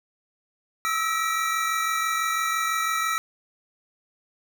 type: tone cluster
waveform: square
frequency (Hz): 1268 / 1314 / 1917 / 2336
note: D#6 / E6 / A#6 / D7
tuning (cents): +32 / -6 / +48 / -10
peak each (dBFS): -33 / -26 / -31 / -33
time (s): 0.85-3.18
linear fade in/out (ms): 0
effects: none